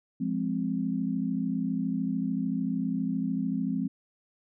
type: chord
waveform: sine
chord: F minor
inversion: none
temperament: equal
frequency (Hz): 174.61 / 207.7 / 261.6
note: F3 / Ab3 / C4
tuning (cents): 0 / 0 / 0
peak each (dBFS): -32 / -31 / -30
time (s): 0.2-3.88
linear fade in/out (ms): 10
effects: none